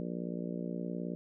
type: harmonic tone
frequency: 59 Hz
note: A#1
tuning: 22 cents sharp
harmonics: 3 / 4 / 5 / 6 / 7 / 8 / 9 / 10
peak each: -38 / -41 / -44 / -45 / -48 / -46 / -53 / -48 dBFS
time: 0-1.15 s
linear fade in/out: 0 ms
effects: none